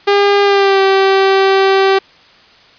sawtooth tone with pitch glide, 403.4 to 387.2 Hz, G4 to G4, +50 to -21 cents, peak -4 dBFS, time 0.07-1.99 s, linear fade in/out 10 ms, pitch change -71 cents, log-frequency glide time 0.43-0.81 s, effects white hiss -44 dBFS RMS until 2.78 s + resampled to 11025 Hz

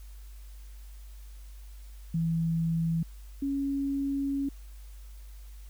sine tone pair in turn, 164.81 / 277.2 Hz, E3 / C#4, 0 / 0 cents, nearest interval major sixth, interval 900 cents, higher second, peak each -25 / -27 dBFS, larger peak first, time 2.14-3.03 / 3.42-4.49 s, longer second, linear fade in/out 5 ms, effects added 50 Hz sine -43 dBFS peak until 5.69 s + white hiss -60 dBFS RMS until 5.69 s

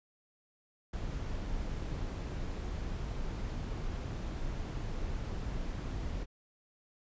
brown noise with ADSR envelope, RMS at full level -35 dBFS, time 0.93-6.26 s, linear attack 8 ms, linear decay 3 ms, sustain -2 dB, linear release 38 ms, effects resampled to 16000 Hz

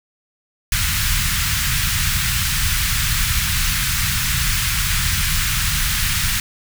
pink band-stop noise, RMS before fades -19 dBFS, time 0.72-6.4 s, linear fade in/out 2 ms, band 150 to 1400 Hz, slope 24 dB/octave, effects none

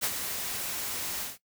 white noise with ADSR envelope, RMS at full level -27 dBFS, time 0.01-1.38 s, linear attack 32 ms, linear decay 53 ms, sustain -7 dB, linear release 160 ms, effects noise-tail reverb RT60 0.1 s tail -17 dB re dry

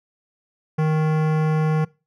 sine tone with hard clipping, 155.9 Hz, D#3, 4 cents sharp, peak -19 dBFS, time 0.78-1.85 s, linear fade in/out 10 ms, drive 18 dB, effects noise-tail reverb RT60 0.3 s tail -23 dB re dry

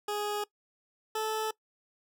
20% pulse tone pair in turn, 415.3 / 436.3 Hz, G#4 / A4, 0 / -15 cents, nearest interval minor second, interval 85 cents, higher second, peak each -26 / -25 dBFS, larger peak second, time 0.08-0.44 / 1.15-1.51 s, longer neither, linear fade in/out 5 ms, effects noise-tail reverb RT60 0.1 s tail -21 dB re dry

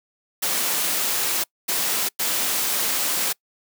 white noise bursts at uneven times, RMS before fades -23 dBFS, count 3, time 0.42-1.44 / 1.68-2.09 / 2.19-3.33 s, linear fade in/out 10 ms, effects noise-tail reverb RT60 0.1 s tail -25 dB re dry + high-pass 200 Hz 12 dB/octave

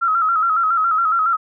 sine tone with vibrato, 1318.5 Hz, E6, in tune, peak -14 dBFS, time 0.01-1.37 s, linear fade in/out 20 ms, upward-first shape square, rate 7.2 Hz, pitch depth 63 cents each way, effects none

